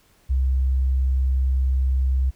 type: tone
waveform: sine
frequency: 65.41 Hz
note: C2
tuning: in tune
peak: -17 dBFS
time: 0.29-2.31 s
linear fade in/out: 20 ms
effects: pink hiss -59 dBFS RMS until 2.35 s